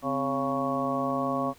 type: harmonic tone with a mistuned harmonic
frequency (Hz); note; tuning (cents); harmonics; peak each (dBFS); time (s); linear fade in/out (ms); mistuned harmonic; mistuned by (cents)
138.59; C#3; 0; 1 / 2 / 3 / 4 / 5 / 6 / 7 / 8; -39 / -30 / -40 / -32 / -33 / -41 / -40 / -31; 0.02-1.54; 50; 2; -100
effects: pink hiss -56 dBFS RMS until 1.58 s